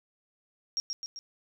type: tone with echo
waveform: sine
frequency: 5588 Hz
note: F8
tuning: in tune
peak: -27 dBFS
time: 0.77-0.8 s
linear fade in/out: 0 ms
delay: 130 ms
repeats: 3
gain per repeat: -4 dB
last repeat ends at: 1.19 s
effects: none